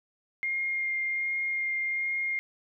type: tone with vibrato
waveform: sine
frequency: 2123 Hz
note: C7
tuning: 25 cents sharp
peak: -27 dBFS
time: 0.43-2.39 s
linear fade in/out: 0 ms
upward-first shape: sine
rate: 1.3 Hz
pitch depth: 9 cents each way
effects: none